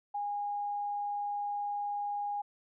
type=tone; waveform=sine; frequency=819 Hz; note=G#5; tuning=24 cents flat; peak=-32 dBFS; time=0.14-2.42 s; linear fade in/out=10 ms; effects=none